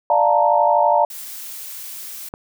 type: chord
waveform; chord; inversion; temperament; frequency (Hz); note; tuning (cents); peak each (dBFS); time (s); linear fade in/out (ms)
sine; Bb major seventh; first; equal with one note detuned; 590.7 / 698.5 / 880 / 932.3; D5 / F5 / A5 / Bb5; +10 / 0 / 0 / 0; -18; 0.1-1.05; 2
type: noise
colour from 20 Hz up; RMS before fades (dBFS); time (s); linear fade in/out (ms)
blue; -33; 1.1-2.29; 5
type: click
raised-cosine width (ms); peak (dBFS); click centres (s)
1; -17; 2.339
effects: none